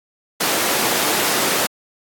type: high-pass noise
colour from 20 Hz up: pink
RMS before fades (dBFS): -19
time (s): 0.4-1.67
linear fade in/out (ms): 10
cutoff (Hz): 320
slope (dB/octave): 12
effects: AAC 64 kbps